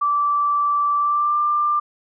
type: tone with pitch glide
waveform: sine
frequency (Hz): 1164 to 1189.1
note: D6 to D6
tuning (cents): -16 to +21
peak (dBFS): -16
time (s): 0.01-1.8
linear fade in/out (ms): 10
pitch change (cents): +37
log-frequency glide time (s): 0.97-1.38
effects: none